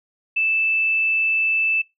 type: tone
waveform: sine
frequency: 2637 Hz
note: E7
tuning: in tune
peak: -17 dBFS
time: 0.36-1.82 s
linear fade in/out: 10 ms
effects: noise-tail reverb RT60 0.2 s tail -23 dB re dry